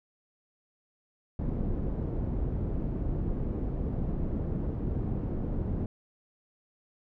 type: low-pass noise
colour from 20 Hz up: pink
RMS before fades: -31 dBFS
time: 1.39-5.86 s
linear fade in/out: 2 ms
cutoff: 320 Hz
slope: 12 dB/octave
effects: none